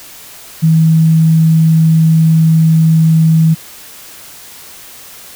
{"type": "tone", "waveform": "sine", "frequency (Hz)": 160.9, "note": "E3", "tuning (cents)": -42, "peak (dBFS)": -5, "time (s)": [0.62, 3.55], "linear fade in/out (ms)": 20, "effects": ["white hiss -34 dBFS RMS until 5.35 s"]}